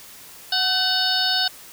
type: harmonic tone with a mistuned harmonic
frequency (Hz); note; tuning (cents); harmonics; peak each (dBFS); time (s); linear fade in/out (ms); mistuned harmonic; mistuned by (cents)
740; F#5; 0; 1 / 2 / 4 / 5 / 6 / 7; -28 / -26 / -27 / -24 / -23 / -27; 0.52-1.48; 5; 2; +48
effects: white hiss -43 dBFS RMS until 1.72 s